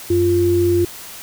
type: tone pair together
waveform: sine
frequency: 93.8 / 348.3 Hz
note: F#2 / F4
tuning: +24 / -5 cents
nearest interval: octave + major seventh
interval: 2271 cents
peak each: -20 / -13 dBFS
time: 0.1-0.85 s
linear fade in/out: 5 ms
effects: white hiss -35 dBFS RMS until 1.22 s